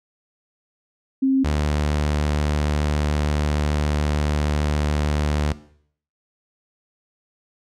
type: tone pair in turn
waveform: sine / sawtooth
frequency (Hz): 266.8 / 74.44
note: C4 / D2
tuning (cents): +34 / +24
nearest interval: octave + minor seventh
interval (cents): 2210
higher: first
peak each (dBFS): -15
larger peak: neither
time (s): 1.22-1.44 / 1.44-5.53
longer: second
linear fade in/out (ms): 10
effects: noise-tail reverb RT60 0.6 s tail -17 dB re dry + low-pass 8000 Hz 12 dB/octave